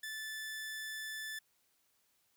sawtooth tone, 1750 Hz, A6, 10 cents flat, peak -37 dBFS, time 0.03-1.39 s, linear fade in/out 5 ms, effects white hiss -75 dBFS RMS until 2.36 s

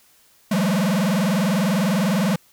square tone with vibrato, 191.3 Hz, G3, 42 cents flat, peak -18 dBFS, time 0.51-2.36 s, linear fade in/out 5 ms, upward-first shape sine, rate 20 Hz, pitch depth 260 cents each way, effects white hiss -56 dBFS RMS until 2.52 s

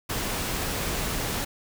pink noise, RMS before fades -29 dBFS, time 0.09-1.45 s, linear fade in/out 10 ms, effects none

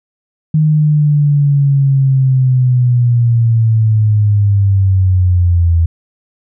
sine linear sweep, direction down, 155.56 to 82.4 Hz, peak -7 dBFS, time 0.54-5.86 s, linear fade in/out 5 ms, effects none

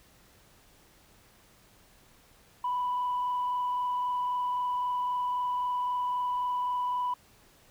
sine tone with frequency modulation, 990 Hz, B5, 4 cents sharp, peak -26 dBFS, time 2.64-7.14 s, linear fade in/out 5 ms, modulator 23.8 Hz, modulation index 0.42, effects tanh soft clip ceiling -24 dBFS + pink hiss -60 dBFS RMS until 7.7 s

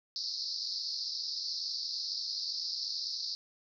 white band-pass noise, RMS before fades -37 dBFS, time 0.16-3.35 s, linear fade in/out 0 ms, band 4200 to 5300 Hz, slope 96 dB/octave, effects none

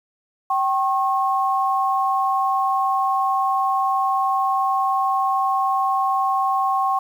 sine tone pair together, 773.3 / 1084 Hz, G5 / C#6, -24 / -39 cents, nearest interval tritone, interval 585 cents, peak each -20 dBFS, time 0.5-6.99 s, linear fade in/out 5 ms, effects 8-bit

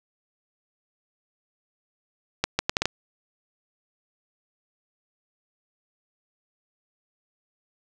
accelerating click train, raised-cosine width 0.2 ms, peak -4 dBFS, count 6, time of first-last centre 2.44-2.856 s, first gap 150 ms, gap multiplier 0.7, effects 7-bit

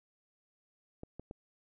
clicks, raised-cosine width 2 ms, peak -30 dBFS, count 3, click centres 1.034 / 1.196 / 1.311 s, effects none

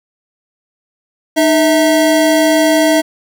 square tone pair together, 306.7 / 649 Hz, D#4 / E5, -25 / -27 cents, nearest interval octave + minor second, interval 1298 cents, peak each -12 dBFS, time 1.36-3.02 s, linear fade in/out 20 ms, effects none

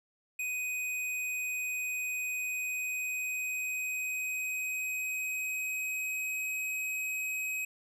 square tone with pitch glide, 2500 to 2532 Hz, D#7 to D#7, +8 to +30 cents, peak -33 dBFS, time 0.39-7.65 s, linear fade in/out 5 ms, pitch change +22 cents, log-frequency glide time 2.32-6.52 s, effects none

